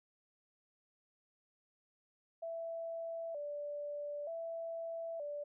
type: tone with vibrato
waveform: sine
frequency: 622.3 Hz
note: D#5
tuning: in tune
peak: -39 dBFS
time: 2.42-5.44 s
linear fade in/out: 10 ms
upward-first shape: square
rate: 0.54 Hz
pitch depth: 110 cents each way
effects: none